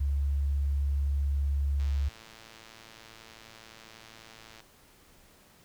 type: tone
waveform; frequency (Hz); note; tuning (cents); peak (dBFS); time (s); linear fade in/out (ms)
sine; 70.3; C#2; +25; -25; 0-2.09; 10
type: click train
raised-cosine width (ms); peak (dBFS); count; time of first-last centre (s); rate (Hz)
0.2; -32; 315; 1.8-4.604; 112
effects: pink hiss -59 dBFS RMS until 5.64 s